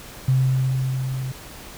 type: tone with level ramp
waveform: sine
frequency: 130.81 Hz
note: C3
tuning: in tune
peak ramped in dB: -14 to -25 dBFS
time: 0.28-1.32 s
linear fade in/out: 5 ms
effects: pink hiss -40 dBFS RMS until 1.77 s